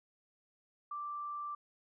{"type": "tone", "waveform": "sine", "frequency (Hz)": 1174.7, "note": "D6", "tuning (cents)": 0, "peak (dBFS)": -38, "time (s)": [0.91, 1.55], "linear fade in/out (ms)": 5, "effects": []}